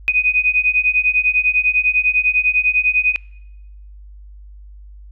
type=beating tone pair; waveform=sine; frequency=2489 / 2499 Hz; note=D#7 / D#7; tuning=0 / +7 cents; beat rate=10 Hz; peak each=-16 dBFS; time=0.08-3.16 s; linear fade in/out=0 ms; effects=noise-tail reverb RT60 0.9 s tail -24 dB re dry + added 50 Hz sine -36 dBFS peak until 5.11 s